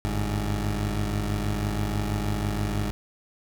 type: tone pair together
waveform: 20% pulse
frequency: 48.83 / 103.83 Hz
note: G1 / G#2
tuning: -6 / 0 cents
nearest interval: octave + minor second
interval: 1306 cents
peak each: -23 dBFS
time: 0.05-2.91 s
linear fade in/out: 0 ms
effects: none